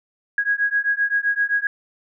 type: beating tone pair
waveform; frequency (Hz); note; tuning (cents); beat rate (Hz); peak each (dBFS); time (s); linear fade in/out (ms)
sine; 1646 / 1653.7; G#6 / G#6; -16 / -8; 7.7; -21; 0.38-1.67; 2
effects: none